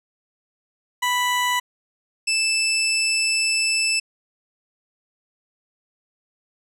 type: tone pair in turn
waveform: 20% pulse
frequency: 987.8 / 2637 Hz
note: B5 / E7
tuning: 0 / 0 cents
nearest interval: octave + perfect fourth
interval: 1700 cents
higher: second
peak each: -14 dBFS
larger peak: neither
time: 1.02-1.6 / 2.27-4 s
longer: second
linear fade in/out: 10 ms
effects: low-pass 12000 Hz 12 dB/octave